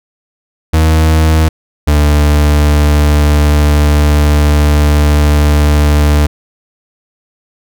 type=tone pair in turn; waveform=40% pulse; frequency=79.1 / 73.95 Hz; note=D#2 / D2; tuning=+29 / +13 cents; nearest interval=minor second; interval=116 cents; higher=first; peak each=-5 dBFS; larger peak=neither; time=0.73-1.49 / 1.87-6.27 s; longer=second; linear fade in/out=10 ms; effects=none